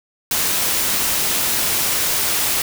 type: noise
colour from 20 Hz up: white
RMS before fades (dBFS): -19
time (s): 0.31-2.62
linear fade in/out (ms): 2
effects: none